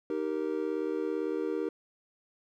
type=chord; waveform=triangle; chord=Eb major; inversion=none; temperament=just; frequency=311.1 / 388.9 / 466.7 Hz; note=Eb4 / G4 / Bb4; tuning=0 / -14 / +2 cents; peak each=-32 dBFS; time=0.1-1.69 s; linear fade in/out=2 ms; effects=none